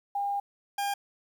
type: tone pair in turn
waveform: sine / 40% pulse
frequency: 805 / 805 Hz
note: G5 / G5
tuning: +46 / +46 cents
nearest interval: unison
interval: 0 cents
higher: neither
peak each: -27 dBFS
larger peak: neither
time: 0.15-0.4 / 0.78-0.94 s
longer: first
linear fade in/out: 5 ms
effects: 10-bit